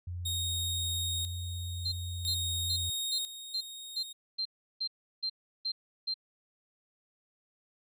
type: tone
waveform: sine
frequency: 88.3 Hz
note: F2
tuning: 20 cents sharp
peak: -35 dBFS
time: 0.07-2.9 s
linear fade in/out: 5 ms
type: tone with tremolo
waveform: sawtooth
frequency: 3729 Hz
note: A#7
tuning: in tune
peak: -29 dBFS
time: 0.25-4.13 s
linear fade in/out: 10 ms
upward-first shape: square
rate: 0.5 Hz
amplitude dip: 70%
type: tone bursts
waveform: sine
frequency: 4155 Hz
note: C8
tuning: 13 cents flat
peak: -30 dBFS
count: 11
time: 1.85-6.142 s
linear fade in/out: 10 ms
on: 72 ms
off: 350 ms
effects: none

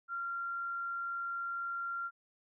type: tone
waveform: sine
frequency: 1381 Hz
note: F6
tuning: 20 cents flat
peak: -35 dBFS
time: 0.08-2.11 s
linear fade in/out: 50 ms
effects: none

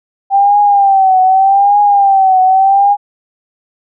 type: tone with vibrato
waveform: sine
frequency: 784 Hz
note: G5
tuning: in tune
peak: -5 dBFS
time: 0.3-2.97 s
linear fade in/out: 50 ms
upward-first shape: triangle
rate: 0.83 Hz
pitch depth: 93 cents each way
effects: none

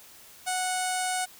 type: tone with low-pass filter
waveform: sawtooth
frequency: 737 Hz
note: F#5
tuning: 7 cents flat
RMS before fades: -29 dBFS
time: 0.46-1.26 s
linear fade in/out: 20 ms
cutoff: 9100 Hz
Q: 4.7
effects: white hiss -51 dBFS RMS until 1.39 s

